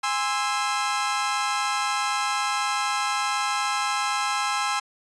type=chord; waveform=sawtooth; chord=Ab augmented; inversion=none; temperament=equal with one note detuned; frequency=822.5 / 1046.5 / 1318.5 Hz; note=Ab5 / C6 / E6; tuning=-17 / 0 / 0 cents; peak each=-24 dBFS; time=0.03-4.8 s; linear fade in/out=10 ms; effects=resampled to 22050 Hz